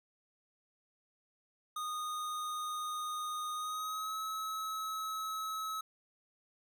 square tone with pitch glide, 1234 to 1289.4 Hz, D#6 to E6, -15 to -39 cents, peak -37 dBFS, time 1.76-5.81 s, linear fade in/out 5 ms, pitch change +76 cents, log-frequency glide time 3.54-4.18 s, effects none

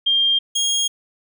sine / 25% pulse tone pair in turn, 3200 / 3265 Hz, G7 / G#7, +35 / -30 cents, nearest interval unison, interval 35 cents, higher second, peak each -14 dBFS, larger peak neither, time 0.06-0.39 / 0.55-0.88 s, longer neither, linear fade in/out 10 ms, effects none

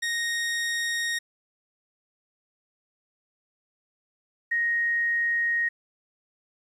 sawtooth / sine tone pair in turn, 1864.7 / 1871.6 Hz, A#6 / A#6, 0 / +6 cents, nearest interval unison, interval 6 cents, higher second, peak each -22 dBFS, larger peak neither, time 0.02-1.19 / 4.51-5.69 s, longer second, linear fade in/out 10 ms, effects low-pass 10000 Hz 12 dB/octave + 10-bit

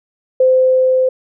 sine tone with level ramp, 516 Hz, C5, 24 cents flat, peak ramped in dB -7 to -10 dBFS, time 0.4-1.09 s, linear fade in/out 5 ms, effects none

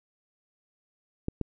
clicks, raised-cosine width 3 ms, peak -16 dBFS, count 2, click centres 1.284 / 1.413 s, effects none

